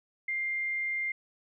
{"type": "tone", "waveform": "sine", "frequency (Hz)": 2100, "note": "C7", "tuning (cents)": 6, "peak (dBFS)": -29, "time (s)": [0.28, 1.12], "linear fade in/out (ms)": 5, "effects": []}